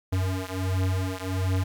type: beating tone pair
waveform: square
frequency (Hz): 92.9 / 94.3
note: F#2 / F#2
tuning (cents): +7 / +33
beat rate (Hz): 1.4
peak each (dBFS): -28 / -29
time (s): 0.12-1.64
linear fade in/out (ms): 10
effects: 10-bit